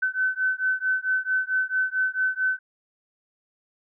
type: beating tone pair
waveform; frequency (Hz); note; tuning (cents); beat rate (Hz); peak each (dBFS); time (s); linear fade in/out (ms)
sine; 1518 / 1522.5; F#6 / F#6; +44 / +49; 4.5; -25; 0.02-2.59; 10
effects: none